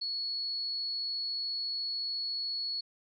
sine tone, 4377 Hz, C#8, 23 cents flat, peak -32 dBFS, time 0.01-2.81 s, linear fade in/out 10 ms, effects none

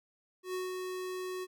square tone with ADSR envelope, 369 Hz, F#4, 5 cents flat, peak -34 dBFS, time 0.43-1.47 s, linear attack 110 ms, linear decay 170 ms, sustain -3 dB, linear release 40 ms, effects none

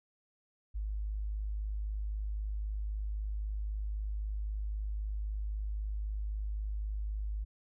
sine tone, 51.91 Hz, G#1, in tune, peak -33 dBFS, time 0.74-7.45 s, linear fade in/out 20 ms, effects none

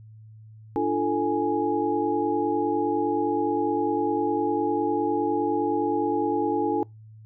sine tone cluster, 296.5 / 346.3 / 441.6 / 832 Hz, D4 / F4 / A4 / G#5, +17 / -15 / +6 / +3 cents, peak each -27 dBFS, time 0.76-6.83 s, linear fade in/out 0 ms, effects noise-tail reverb RT60 0.2 s tail -24 dB re dry + added 109 Hz sine -44 dBFS peak until 7.25 s

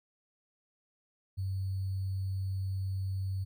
sine tone with sample-and-hold, 95.6 Hz, G2, 43 cents flat, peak -31 dBFS, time 1.37-3.45 s, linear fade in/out 20 ms, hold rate 4410 Hz, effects none

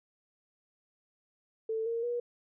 sine tone with pitch steps, 444.2 / 462 / 480.5 Hz, A4 / A#4 / B4, +16 / -16 / -48 cents, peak -30 dBFS, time 1.69-2.2 s, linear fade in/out 5 ms, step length 170 ms, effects none

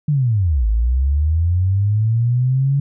sine linear two-way sweep, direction down then up, 153.9 to 51.9 to 141.7 Hz, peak -13 dBFS, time 0.08-2.8 s, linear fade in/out 5 ms, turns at 0.67 s, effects none

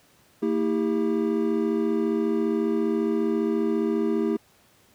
triangle tone cluster, 227.1 / 324.8 / 399.5 Hz, A#3 / E4 / G4, -45 / -26 / +33 cents, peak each -24 dBFS, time 0.42-4.37 s, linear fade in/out 10 ms, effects pink hiss -59 dBFS RMS until 4.94 s + high-pass 80 Hz 12 dB/octave

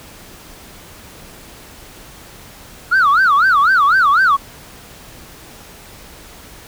sine tone with vibrato, 1318.5 Hz, E6, in tune, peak -7 dBFS, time 2.91-4.37 s, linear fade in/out 20 ms, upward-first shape sine, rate 4 Hz, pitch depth 300 cents each way, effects tanh soft clip ceiling -7 dBFS + pink hiss -39 dBFS RMS until 6.67 s

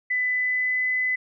sine tone with pitch glide, 2000 to 2012 Hz, B6 to B6, +21 to +32 cents, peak -21 dBFS, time 0.1-1.16 s, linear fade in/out 10 ms, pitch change +11 cents, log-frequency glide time 0.33-0.89 s, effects none

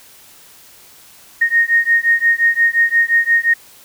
sine beating tone pair, 1853 / 1858.7 Hz, A#6 / A#6, -11 / -6 cents, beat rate 5.7 Hz, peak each -14 dBFS, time 1.41-3.54 s, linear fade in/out 10 ms, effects white hiss -44 dBFS RMS until 3.84 s

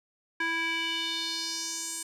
square tone with band-pass filter sweep, 329.6 Hz, E4, in tune, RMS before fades -32 dBFS, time 0.4-2.03 s, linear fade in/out 5 ms, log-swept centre 1800 to 8500 Hz, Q 3, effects none

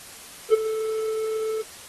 triangle tone with ADSR envelope, 438.5 Hz, A4, 6 cents flat, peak -8 dBFS, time 0.5-1.63 s, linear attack 36 ms, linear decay 20 ms, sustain -14 dB, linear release 19 ms, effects white hiss -43 dBFS RMS until 1.88 s + AAC 32 kbps

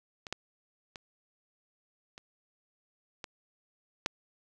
clicks, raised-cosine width 0.2 ms, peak -24 / -16 / -25 / -29 / -22 / -11 dBFS, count 6, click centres 0.268 / 0.326 / 0.958 / 2.179 / 3.242 / 4.061 s, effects none

